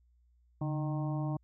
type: harmonic tone with a mistuned harmonic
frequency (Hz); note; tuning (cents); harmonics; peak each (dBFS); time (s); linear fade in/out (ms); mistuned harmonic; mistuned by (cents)
154.1; D#3; -16; 1 / 2 / 4 / 5 / 6 / 7; -32 / -38 / -44 / -46 / -48 / -49; 0.61-1.37; 5; 1; -100
effects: added 60 Hz sine -64 dBFS peak until 1.43 s